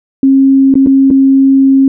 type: tone with dropouts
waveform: sine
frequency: 269.8 Hz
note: C#4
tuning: 47 cents flat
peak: -3 dBFS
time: 0.23-1.88 s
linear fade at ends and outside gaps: 2 ms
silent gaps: 0.741-0.754 / 0.863-0.87 / 1.104-1.11 s
effects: none